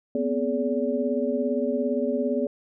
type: tone cluster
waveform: sine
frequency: 241.3 / 258.8 / 421.9 / 573 Hz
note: B3 / C4 / G#4 / D5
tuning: -40 / -19 / +27 / -43 cents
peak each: -28 dBFS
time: 0.15-2.47 s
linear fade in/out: 2 ms
effects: none